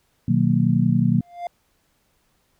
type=chord; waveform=sine; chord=B major seventh; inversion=none; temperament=just; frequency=123.47 / 154.34 / 185.21 / 231.5 Hz; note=B2 / D#3 / F#3 / A#3; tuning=0 / -14 / +2 / -12 cents; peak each=-21 dBFS; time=0.28-1.21 s; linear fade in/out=5 ms
type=tone with exponential growth; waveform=triangle; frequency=698.5 Hz; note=F5; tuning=in tune; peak=-21 dBFS; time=1.18-1.47 s; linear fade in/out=2 ms; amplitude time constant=63 ms
effects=pink hiss -66 dBFS RMS until 2.59 s